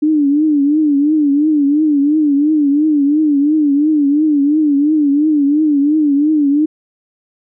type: tone with vibrato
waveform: sine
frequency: 295.3 Hz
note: D4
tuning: 10 cents sharp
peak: -9 dBFS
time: 0.02-6.66 s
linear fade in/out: 10 ms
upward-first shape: triangle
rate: 2.9 Hz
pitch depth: 120 cents each way
effects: none